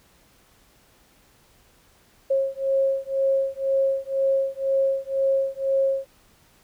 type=beating tone pair; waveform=sine; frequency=540 / 542 Hz; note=C#5 / C#5; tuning=-45 / -39 cents; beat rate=2 Hz; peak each=-23 dBFS; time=2.3-6.06 s; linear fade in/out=10 ms; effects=pink hiss -58 dBFS RMS until 6.63 s